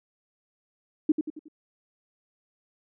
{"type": "tone with echo", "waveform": "sine", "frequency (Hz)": 307.7, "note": "D#4", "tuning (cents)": -19, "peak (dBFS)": -16, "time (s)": [1.09, 1.12], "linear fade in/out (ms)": 5, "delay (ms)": 91, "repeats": 4, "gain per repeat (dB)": -7, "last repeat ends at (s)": 1.484, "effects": []}